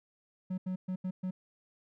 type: tone bursts at uneven times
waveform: triangle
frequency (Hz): 185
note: F#3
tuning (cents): 0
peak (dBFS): -30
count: 5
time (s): 0.5-0.58 / 0.66-0.76 / 0.88-0.96 / 1.04-1.11 / 1.23-1.31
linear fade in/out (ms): 10
effects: none